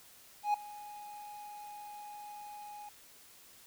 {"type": "tone with ADSR envelope", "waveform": "triangle", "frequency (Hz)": 830.6, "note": "G#5", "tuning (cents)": 0, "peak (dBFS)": -23, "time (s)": [0.43, 2.89], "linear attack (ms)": 110, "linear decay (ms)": 4, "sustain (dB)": -20, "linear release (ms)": 3, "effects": ["white hiss -58 dBFS RMS until 3.66 s"]}